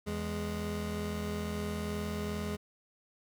25% pulse tone pair together, 82.43 / 207.7 Hz, E2 / G#3, 0 / 0 cents, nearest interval octave + major third, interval 1600 cents, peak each -34 / -32 dBFS, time 0.06-2.57 s, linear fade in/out 20 ms, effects none

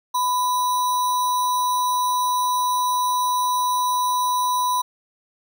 sine tone with sample-and-hold, 997 Hz, B5, 16 cents sharp, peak -18 dBFS, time 0.14-4.82 s, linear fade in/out 10 ms, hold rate 4900 Hz, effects none

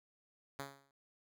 5% pulse tone with exponential decay, 138.59 Hz, C#3, in tune, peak -28 dBFS, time 0.59-0.91 s, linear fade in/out 2 ms, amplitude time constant 69 ms, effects none

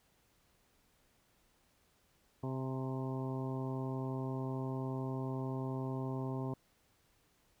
harmonic tone with a mistuned harmonic, 131.3 Hz, C3, 6 cents sharp, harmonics 1 / 2 / 3 / 4 / 5 / 6 / 7 / 8, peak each -38 / -41 / -44 / -51 / -49 / -53 / -50 / -52 dBFS, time 2.43-6.54 s, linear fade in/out 5 ms, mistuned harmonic 6, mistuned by +70 cents, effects pink hiss -72 dBFS RMS until 7.6 s

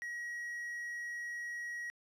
triangle tone, 1905 Hz, A#6, 37 cents sharp, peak -37 dBFS, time 0.02-1.9 s, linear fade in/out 0 ms, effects resampled to 32000 Hz

